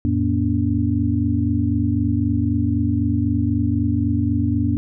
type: tone cluster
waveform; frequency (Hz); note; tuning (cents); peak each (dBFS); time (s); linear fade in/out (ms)
sine; 86.6 / 110.5 / 239.1 / 287.6; F2 / A2 / A#3 / D4; -14 / +8 / +44 / -36; -22; 0.05-4.77; 0
effects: none